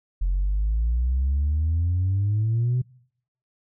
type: exponential sweep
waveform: sine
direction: up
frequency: 43.65 to 127.9 Hz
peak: -18 dBFS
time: 0.21-2.82 s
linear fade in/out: 10 ms
effects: noise-tail reverb RT60 0.7 s tail -25 dB re dry + tanh soft clip ceiling -17 dBFS